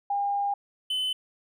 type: tone pair in turn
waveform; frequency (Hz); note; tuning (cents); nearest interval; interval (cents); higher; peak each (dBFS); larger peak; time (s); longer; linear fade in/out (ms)
sine / triangle; 806 / 3031; G5 / F#7; +48 / +41; octave + major seventh; 2293; second; -24; neither; 0.1-0.54 / 0.9-1.13; first; 5
effects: none